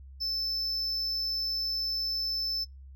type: tone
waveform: triangle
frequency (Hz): 5274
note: E8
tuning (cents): 0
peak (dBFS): -28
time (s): 0.2-2.65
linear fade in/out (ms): 20
effects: noise-tail reverb RT60 0.2 s tail -22 dB re dry + added 67 Hz sine -45 dBFS peak until 2.95 s